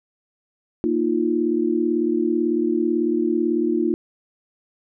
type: chord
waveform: sine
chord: Bb suspended fourth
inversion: none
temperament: equal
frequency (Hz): 233.1 / 311.1 / 349.2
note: Bb3 / Eb4 / F4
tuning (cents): 0 / 0 / 0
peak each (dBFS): -24 / -22 / -21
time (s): 0.84-3.94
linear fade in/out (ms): 0
effects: none